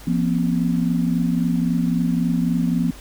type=tone cluster; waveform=sine; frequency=172.4 / 239.6 / 263.3 Hz; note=F3 / A#3 / C4; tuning=-22 / +48 / +11 cents; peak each=-20 / -21 / -25 dBFS; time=0.07-2.91 s; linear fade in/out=5 ms; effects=added 50 Hz sine -40 dBFS peak until 3 s + pink hiss -43 dBFS RMS until 3 s